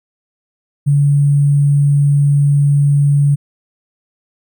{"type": "tone with sample-and-hold", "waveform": "sine", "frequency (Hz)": 143, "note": "D3", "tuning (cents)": -46, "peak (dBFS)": -8, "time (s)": [0.86, 3.36], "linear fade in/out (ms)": 20, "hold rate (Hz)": 8820, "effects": []}